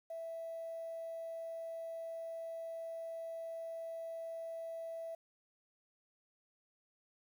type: tone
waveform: sine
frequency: 659.3 Hz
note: E5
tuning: in tune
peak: -40 dBFS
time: 0.1-5.15 s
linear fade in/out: 5 ms
effects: tanh soft clip ceiling -37 dBFS + 11-bit